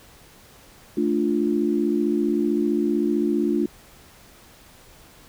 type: chord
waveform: sine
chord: D minor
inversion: second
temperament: equal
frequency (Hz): 220 / 293.7 / 349.2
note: A3 / D4 / F4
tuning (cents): 0 / 0 / 0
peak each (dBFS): -24 / -23 / -23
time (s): 0.97-3.66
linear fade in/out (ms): 5
effects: pink hiss -50 dBFS RMS until 5.28 s

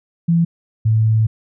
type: tone pair in turn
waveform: sine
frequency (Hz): 168.2 / 110.3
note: E3 / A2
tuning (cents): +35 / +5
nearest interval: perfect fifth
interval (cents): 730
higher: first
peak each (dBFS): -11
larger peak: neither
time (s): 0.28-0.45 / 0.85-1.27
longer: second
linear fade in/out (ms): 10
effects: none

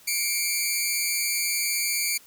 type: tone pair together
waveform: 10% pulse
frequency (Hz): 2168 / 2339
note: C#7 / D7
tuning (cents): -39 / -8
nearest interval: minor second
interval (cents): 131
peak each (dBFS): -20 / -16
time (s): 0.07-2.18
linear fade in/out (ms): 10
effects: white hiss -53 dBFS RMS until 2.26 s

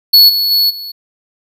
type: tone with level steps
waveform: square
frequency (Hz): 4400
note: C#8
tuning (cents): -14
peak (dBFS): -3 / -12 / -9 / -24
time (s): 0.13-0.92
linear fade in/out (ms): 10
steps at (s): 0.28 / 0.5 / 0.69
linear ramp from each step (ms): 20
effects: none

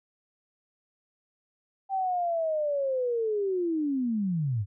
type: linear sweep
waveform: sine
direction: down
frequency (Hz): 784 to 92.5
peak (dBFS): -25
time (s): 1.89-4.66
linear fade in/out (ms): 50
effects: none

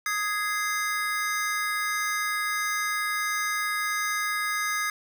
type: chord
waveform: square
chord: Ab major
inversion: second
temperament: just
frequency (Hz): 1245.9 / 1661.2 / 2077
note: Eb6 / Ab6 / C7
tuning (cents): +2 / 0 / -13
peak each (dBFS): -31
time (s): 0.06-4.9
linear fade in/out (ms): 2
effects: none

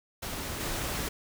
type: noise with level steps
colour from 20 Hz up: pink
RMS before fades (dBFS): -36 / -33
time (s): 0.22-1.09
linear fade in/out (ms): 10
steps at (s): 0.6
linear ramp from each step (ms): 10
effects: none

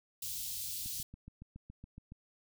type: band-stop noise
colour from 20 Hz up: white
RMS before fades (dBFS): -40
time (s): 0.22-1.03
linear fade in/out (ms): 5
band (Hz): 140 to 3400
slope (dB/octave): 24
type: click train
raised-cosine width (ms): 5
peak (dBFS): -36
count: 10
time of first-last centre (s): 0.86-2.121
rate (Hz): 7.14
effects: none

